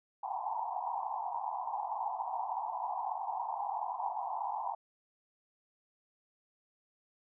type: band-pass noise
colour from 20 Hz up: pink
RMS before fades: -37 dBFS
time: 0.23-4.75 s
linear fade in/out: 5 ms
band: 730 to 1000 Hz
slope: 96 dB/octave
effects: none